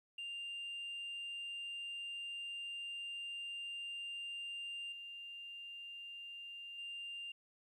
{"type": "tone with level steps", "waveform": "sine", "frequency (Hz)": 2794, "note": "F7", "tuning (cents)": 0, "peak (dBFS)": [-40, -46, -42], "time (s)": [0.18, 7.32], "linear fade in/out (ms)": 5, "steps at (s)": [4.92, 6.78], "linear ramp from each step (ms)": 5, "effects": ["tanh soft clip ceiling -40 dBFS", "13-bit"]}